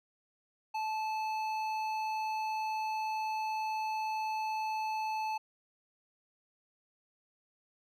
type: tone with hard clipping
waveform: sine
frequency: 871 Hz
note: A5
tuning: 18 cents flat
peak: -34 dBFS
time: 0.74-5.38 s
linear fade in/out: 10 ms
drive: 10 dB
effects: none